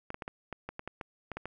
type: clicks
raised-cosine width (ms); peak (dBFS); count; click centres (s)
0.5; -23; 12; 0.104 / 0.144 / 0.222 / 0.279 / 0.527 / 0.69 / 0.794 / 0.876 / 1.012 / 1.317 / 1.37 / 1.456
effects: none